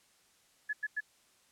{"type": "tone bursts", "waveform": "sine", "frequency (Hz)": 1705, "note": "G#6", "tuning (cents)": 45, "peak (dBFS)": -31, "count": 3, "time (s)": [0.69, 1.006], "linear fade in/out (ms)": 10, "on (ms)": 42, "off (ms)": 95, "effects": ["white hiss -67 dBFS RMS until 1.51 s", "low-pass 10000 Hz 12 dB/octave"]}